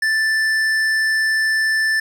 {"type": "tone with tanh clipping", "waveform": "sine", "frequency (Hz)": 1763, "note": "A6", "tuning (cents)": 3, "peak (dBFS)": -17, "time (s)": [0.02, 2], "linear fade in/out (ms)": 5, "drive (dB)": 12, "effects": []}